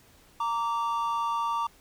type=tone pair together; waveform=triangle; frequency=926.3 / 1163 Hz; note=A#5 / D6; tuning=-11 / -17 cents; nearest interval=major third; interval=394 cents; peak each=-27 dBFS; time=0.4-1.67 s; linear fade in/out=5 ms; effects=pink hiss -58 dBFS RMS until 1.8 s

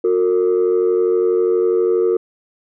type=tone pair together; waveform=sine; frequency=362.6 / 454.9 Hz; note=F#4 / A#4; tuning=-35 / -42 cents; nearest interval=major third; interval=393 cents; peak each=-14 dBFS; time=0.04-2.17 s; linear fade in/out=5 ms; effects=tanh soft clip ceiling -9 dBFS

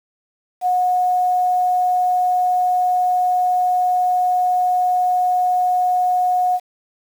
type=tone with quantisation; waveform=sine; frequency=727 Hz; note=F#5; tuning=31 cents flat; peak=-14 dBFS; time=0.61-6.6 s; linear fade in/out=50 ms; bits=7; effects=none

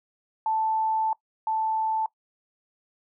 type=tone pair in turn; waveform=sine; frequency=880 / 880 Hz; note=A5 / A5; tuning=0 / 0 cents; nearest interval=unison; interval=0 cents; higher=neither; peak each=-22 / -23 dBFS; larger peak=first; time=0.46-1.13 / 1.47-2.06 s; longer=first; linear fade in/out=2 ms; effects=noise-tail reverb RT60 0.1 s tail -20 dB re dry

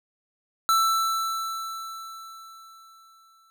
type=tone with exponential decay; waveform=square; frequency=1328 Hz; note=E6; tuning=12 cents sharp; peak=-18 dBFS; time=0.69-3.5 s; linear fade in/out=0 ms; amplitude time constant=610 ms; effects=none

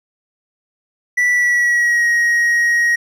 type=tone with pitch glide; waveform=triangle; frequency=1963 to 1887.4 Hz; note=B6 to A#6; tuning=-11 to +21 cents; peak=-10 dBFS; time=1.17-2.96 s; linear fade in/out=10 ms; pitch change=-68 cents; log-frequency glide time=1.32-2.07 s; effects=none

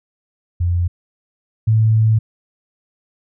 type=tone pair in turn; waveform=sine; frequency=87.31 / 110.35 Hz; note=F2 / A2; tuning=0 / +5 cents; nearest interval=major third; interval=405 cents; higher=second; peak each=-14 / -10 dBFS; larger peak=second; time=0.6-0.88 / 1.67-2.19 s; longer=second; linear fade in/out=10 ms; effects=none

